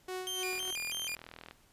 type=tone with tremolo; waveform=sawtooth; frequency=370 Hz; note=F#4; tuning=in tune; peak=-32 dBFS; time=0.08-0.71 s; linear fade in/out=5 ms; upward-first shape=sine; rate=3.2 Hz; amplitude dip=70%
type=tone with vibrato; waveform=sawtooth; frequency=2759 Hz; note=F7; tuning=22 cents flat; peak=-32 dBFS; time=0.27-1.15 s; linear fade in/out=0 ms; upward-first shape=square; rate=3.1 Hz; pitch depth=230 cents each way
type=click train; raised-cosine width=0.3 ms; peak=-30 dBFS; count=41; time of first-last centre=0.53-1.51 s; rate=40.8 Hz
effects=pink hiss -65 dBFS RMS until 1.72 s + resampled to 32000 Hz